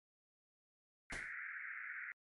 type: band-pass noise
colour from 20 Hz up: white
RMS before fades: -47 dBFS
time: 1.1-2.12 s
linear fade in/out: 0 ms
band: 1400 to 2200 Hz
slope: 96 dB/octave
type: noise with exponential decay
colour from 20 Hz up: pink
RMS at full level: -43 dBFS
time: 1.12-1.35 s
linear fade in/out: 5 ms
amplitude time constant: 50 ms
effects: MP3 48 kbps